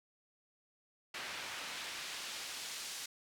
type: noise with band-pass filter sweep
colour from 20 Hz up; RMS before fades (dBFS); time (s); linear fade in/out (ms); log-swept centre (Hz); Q
pink; -44; 1.14-3.06; 5; 2200 to 5800; 0.72
effects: none